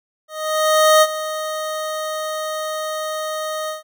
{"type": "tone with ADSR envelope", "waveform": "25% pulse", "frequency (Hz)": 622.3, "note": "D#5", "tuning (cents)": 0, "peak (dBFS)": -5, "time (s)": [0.28, 3.83], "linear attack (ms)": 740, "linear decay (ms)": 45, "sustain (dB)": -14, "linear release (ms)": 140, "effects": []}